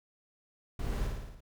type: noise with echo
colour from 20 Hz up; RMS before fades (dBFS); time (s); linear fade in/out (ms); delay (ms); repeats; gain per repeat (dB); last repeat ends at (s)
brown; -35; 0.79-1.07; 5; 56; 6; -3; 1.406
effects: none